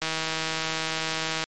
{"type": "click train", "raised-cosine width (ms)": 0.2, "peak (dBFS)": -10, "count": 228, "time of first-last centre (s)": [0.02, 1.439], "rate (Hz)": 160, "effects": ["MP3 48 kbps"]}